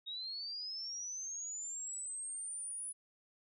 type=linear sweep; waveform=sine; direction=up; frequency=3729 to 9950 Hz; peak=-40 dBFS; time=0.06-2.93 s; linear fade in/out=20 ms; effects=none